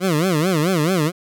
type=tone with vibrato; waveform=20% pulse; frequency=169.1 Hz; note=E3; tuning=44 cents sharp; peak=-11 dBFS; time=0-1.12 s; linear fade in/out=50 ms; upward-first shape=sine; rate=4.6 Hz; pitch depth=230 cents each way; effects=none